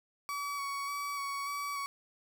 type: tone with vibrato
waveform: 35% pulse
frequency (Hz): 1131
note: C#6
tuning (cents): +34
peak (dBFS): -33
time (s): 0.29-1.86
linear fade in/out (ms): 0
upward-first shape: square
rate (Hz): 1.7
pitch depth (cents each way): 16
effects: none